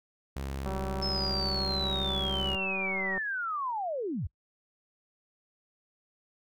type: tone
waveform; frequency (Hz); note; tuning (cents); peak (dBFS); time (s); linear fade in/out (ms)
sawtooth; 67.9; C#2; -35; -30; 0.36-2.56; 5
type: click train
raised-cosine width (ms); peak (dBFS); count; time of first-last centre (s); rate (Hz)
1; -24; 482; 0.66-3.178; 191
type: linear sweep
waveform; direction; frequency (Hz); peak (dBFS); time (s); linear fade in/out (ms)
sine; down; 5260 to 58.4; -30; 1.02-4.27; 5
effects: noise-tail reverb RT60 0.1 s tail -23 dB re dry